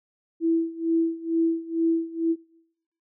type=tone with tremolo; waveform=sine; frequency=329.6 Hz; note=E4; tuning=in tune; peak=-18 dBFS; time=0.4-2.36 s; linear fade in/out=50 ms; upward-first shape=sine; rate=2.2 Hz; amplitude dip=90%; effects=noise-tail reverb RT60 0.9 s tail -25 dB re dry